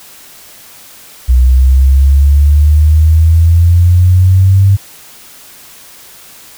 sine exponential sweep, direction up, 61.9 to 99.1 Hz, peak -3 dBFS, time 1.28-4.77 s, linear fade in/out 20 ms, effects white hiss -36 dBFS RMS until 6.57 s

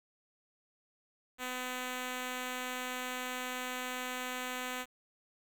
5% pulse tone, 252.3 Hz, B3, 37 cents sharp, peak -25 dBFS, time 1.38-4.86 s, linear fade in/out 50 ms, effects 10-bit

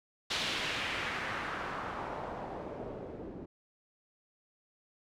white noise with low-pass filter sweep, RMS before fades -38 dBFS, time 0.3-3.46 s, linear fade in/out 10 ms, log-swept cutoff 3900 to 340 Hz, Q 1.5, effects none

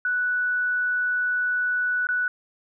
sine tone with dropouts, 1480 Hz, F#6, in tune, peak -21 dBFS, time 0.05-2.28 s, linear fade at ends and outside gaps 2 ms, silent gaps 2.07-2.088 s, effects none

